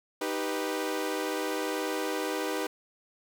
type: chord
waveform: sawtooth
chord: Eb augmented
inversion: none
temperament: equal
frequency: 311.1 / 392 / 493.9 Hz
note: Eb4 / G4 / B4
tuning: 0 / 0 / 0 cents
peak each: -30 dBFS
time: 0.21-2.67 s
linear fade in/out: 5 ms
effects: none